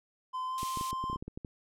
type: tone with pitch glide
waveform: triangle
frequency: 1025 to 1044.7 Hz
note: C6 to C6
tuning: -36 to -3 cents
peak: -31 dBFS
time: 0.33-1.17 s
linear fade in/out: 20 ms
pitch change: +33 cents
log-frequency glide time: 0.47-0.59 s
type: high-pass noise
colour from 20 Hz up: white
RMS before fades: -41 dBFS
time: 0.58-0.91 s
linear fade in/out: 0 ms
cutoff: 2300 Hz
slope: 24 dB/octave
type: clicks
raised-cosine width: 3 ms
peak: -27 dBFS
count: 12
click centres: 0.631 / 0.773 / 0.811 / 0.93 / 1.04 / 1.099 / 1.13 / 1.16 / 1.225 / 1.28 / 1.375 / 1.448 s
effects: low-pass 11000 Hz 12 dB/octave